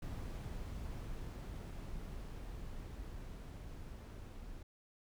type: noise with level ramp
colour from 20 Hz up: brown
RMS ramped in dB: -43 to -49 dBFS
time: 0.02-4.63 s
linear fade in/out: 5 ms
effects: none